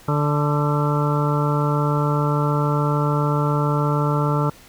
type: harmonic tone with a mistuned harmonic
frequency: 146.83 Hz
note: D3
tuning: in tune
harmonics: 1 / 2 / 3 / 4 / 6 / 7 / 8 / 9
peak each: -19 / -27 / -27 / -29 / -28 / -32 / -30 / -28 dBFS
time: 0.08-4.5 s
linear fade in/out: 5 ms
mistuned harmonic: 9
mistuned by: +26 cents
effects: pink hiss -47 dBFS RMS until 4.68 s